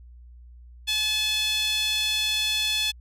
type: tone with high-pass filter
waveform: sawtooth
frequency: 861 Hz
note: A5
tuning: 38 cents flat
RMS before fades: -25 dBFS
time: 0.87-2.92 s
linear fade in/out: 20 ms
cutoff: 3200 Hz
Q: 4.3
effects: added 60 Hz sine -44 dBFS peak until 3 s + resampled to 32000 Hz